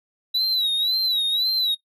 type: tone with vibrato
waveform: triangle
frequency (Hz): 3915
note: B7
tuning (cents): -16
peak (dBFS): -18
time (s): 0.34-1.75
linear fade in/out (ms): 10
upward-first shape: sine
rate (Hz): 1.9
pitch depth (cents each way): 100
effects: noise-tail reverb RT60 0.1 s tail -19 dB re dry